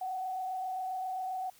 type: tone with frequency modulation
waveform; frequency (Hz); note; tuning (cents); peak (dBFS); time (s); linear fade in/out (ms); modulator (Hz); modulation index
sine; 749; F#5; +21; -33; 0.01-1.5; 5; 27.5; 0.61
effects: white hiss -61 dBFS RMS until 1.59 s